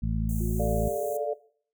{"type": "harmonic tone", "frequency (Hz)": 55, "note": "A1", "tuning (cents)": 0, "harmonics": [1, 2, 3, 4], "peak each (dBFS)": [-28, -31, -33, -34], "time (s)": [0.02, 0.89], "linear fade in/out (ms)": 10}
{"type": "band-stop noise", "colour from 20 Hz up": "white", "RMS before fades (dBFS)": -43, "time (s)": [0.29, 1.17], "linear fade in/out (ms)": 2, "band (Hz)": [730, 6300], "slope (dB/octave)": 96}
{"type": "linear sweep", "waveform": "sine", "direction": "up", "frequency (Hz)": [351.5, 440], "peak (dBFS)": -35, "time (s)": [0.4, 1.34], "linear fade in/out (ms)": 10}
{"type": "chord", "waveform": "sine", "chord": "D minor", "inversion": "second", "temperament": "equal with one note detuned", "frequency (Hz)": [444.3, 587.3, 698.5], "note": ["A4", "D5", "F5"], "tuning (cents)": [17, 0, 0], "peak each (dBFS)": [-32, -29, -34], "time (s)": [0.59, 1.34], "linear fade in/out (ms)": 10}
{"effects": ["noise-tail reverb RT60 0.5 s tail -18 dB re dry"]}